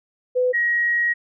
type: tone pair in turn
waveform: sine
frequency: 502 / 1895.3 Hz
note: B4 / A#6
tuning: +28 / +28 cents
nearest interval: octave + major seventh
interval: 2300 cents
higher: second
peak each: -16 / -17 dBFS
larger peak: first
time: 0.35-0.53 / 0.53-1.14 s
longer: second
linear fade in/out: 20 ms
effects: none